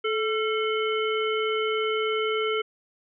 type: harmonic tone with a mistuned harmonic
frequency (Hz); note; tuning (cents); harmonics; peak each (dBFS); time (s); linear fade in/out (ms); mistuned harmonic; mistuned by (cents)
434.2; A4; -23; 1 / 3 / 5 / 7; -25 / -30 / -32 / -33; 0.04-2.62; 10; 3; +64
effects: none